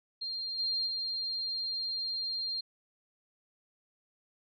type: tone with level steps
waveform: sine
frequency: 4196 Hz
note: C8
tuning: 4 cents sharp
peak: -34 / -29 / -32 dBFS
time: 0.21-2.61 s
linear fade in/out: 10 ms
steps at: 0.58 / 0.86 s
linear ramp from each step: 20 ms
effects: none